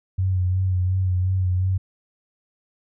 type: tone with vibrato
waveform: sine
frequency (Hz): 92.5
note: F#2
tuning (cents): 0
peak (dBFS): -18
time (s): 0.18-1.78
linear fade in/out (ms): 10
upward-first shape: sine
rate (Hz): 2.8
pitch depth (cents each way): 36
effects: none